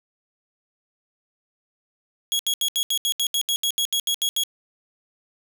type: tone bursts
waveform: sawtooth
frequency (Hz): 3322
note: G#7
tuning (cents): 0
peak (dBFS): -17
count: 15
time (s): 2.32-4.436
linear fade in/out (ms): 0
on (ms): 72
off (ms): 74
effects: 9-bit